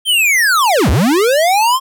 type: linear two-way sweep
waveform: square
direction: down then up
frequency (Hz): 3198 to 55 to 1079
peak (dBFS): -10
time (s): 0.05-1.8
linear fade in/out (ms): 50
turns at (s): 0.9
effects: none

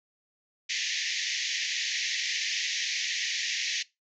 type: band-pass noise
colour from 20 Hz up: pink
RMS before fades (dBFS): -31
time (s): 0.69-3.83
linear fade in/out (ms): 10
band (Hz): 1800 to 6700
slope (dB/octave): 96
effects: noise-tail reverb RT60 0.2 s tail -20 dB re dry

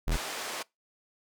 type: tone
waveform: 45% pulse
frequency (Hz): 40.54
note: E1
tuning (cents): -28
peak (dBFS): -25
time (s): 0.07-0.17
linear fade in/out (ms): 10
type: band-pass noise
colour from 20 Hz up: pink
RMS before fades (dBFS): -37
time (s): 0.11-0.63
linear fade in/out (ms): 10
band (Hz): 520 to 9600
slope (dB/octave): 12
effects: noise-tail reverb RT60 0.2 s tail -24 dB re dry

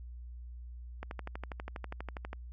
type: click train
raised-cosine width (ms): 0.5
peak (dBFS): -25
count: 17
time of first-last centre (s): 1.03-2.331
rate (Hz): 12.3
effects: added 60 Hz sine -43 dBFS peak until 2.52 s

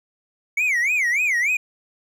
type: tone with vibrato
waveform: triangle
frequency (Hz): 2176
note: C#7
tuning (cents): -33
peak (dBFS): -16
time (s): 0.57-1.57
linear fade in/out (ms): 5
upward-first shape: sine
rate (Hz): 3.4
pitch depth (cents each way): 260
effects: none

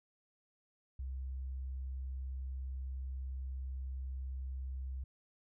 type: tone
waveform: sine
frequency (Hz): 65.5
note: C2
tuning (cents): +2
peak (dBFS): -38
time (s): 0.99-5.04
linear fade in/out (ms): 5
effects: none

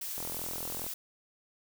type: noise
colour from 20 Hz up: blue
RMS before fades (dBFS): -38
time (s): 0.01-0.94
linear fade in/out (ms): 5
type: click train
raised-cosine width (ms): 1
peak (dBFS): -28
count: 30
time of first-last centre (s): 0.18-0.866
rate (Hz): 42.3
effects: none

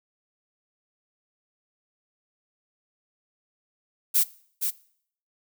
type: noise with echo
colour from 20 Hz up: violet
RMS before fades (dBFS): -20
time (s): 4.14-4.24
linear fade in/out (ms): 20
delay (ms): 470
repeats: 1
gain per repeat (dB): -6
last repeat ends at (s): 4.71
effects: noise-tail reverb RT60 0.6 s tail -21 dB re dry

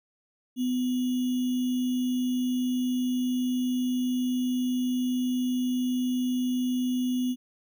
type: tone with sample-and-hold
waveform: sine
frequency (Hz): 251.2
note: B3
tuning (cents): +30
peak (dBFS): -24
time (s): 0.56-7.36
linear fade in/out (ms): 50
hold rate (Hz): 3150
effects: none

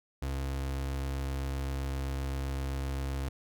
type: tone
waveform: 35% pulse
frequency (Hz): 67.7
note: C#2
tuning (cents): -40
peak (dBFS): -30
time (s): 0.22-3.29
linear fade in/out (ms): 5
effects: none

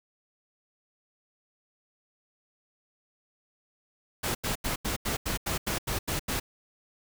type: noise bursts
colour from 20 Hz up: pink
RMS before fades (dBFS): -30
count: 11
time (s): 4.23-6.4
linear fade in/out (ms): 10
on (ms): 120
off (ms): 85
effects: none

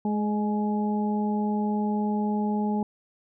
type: harmonic tone with a mistuned harmonic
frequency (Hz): 210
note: G#3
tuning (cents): +19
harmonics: 1 / 2 / 3 / 4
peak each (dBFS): -24 / -33 / -41 / -32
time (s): 0.05-2.83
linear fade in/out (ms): 2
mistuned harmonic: 3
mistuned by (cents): -31
effects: none

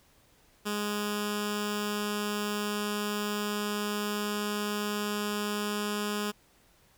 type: tone with notch filter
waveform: 10% pulse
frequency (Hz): 207.7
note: G#3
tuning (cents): 0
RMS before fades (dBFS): -32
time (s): 0.65-6.32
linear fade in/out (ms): 20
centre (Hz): 710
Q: 1.1
effects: pink hiss -63 dBFS RMS until 6.97 s

